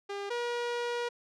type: tone pair in turn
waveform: sawtooth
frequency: 401.7 / 479.1 Hz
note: G4 / A#4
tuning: +42 / +47 cents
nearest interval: minor third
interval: 305 cents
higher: second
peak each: -31 / -27 dBFS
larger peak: second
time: 0.09-0.3 / 0.3-1.09 s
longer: second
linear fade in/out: 10 ms
effects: low-pass 5000 Hz 12 dB/octave